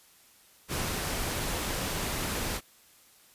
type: noise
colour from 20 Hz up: pink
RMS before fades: -32 dBFS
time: 0.68-2.61 s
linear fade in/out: 50 ms
effects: white hiss -59 dBFS RMS until 3.34 s + resampled to 32000 Hz